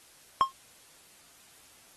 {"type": "tone with exponential decay", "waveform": "triangle", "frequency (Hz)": 1069, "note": "C6", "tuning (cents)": 37, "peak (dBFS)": -12, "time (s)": [0.41, 0.52], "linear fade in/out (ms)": 0, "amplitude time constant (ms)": 22, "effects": ["white hiss -57 dBFS RMS until 1.96 s", "AAC 32 kbps"]}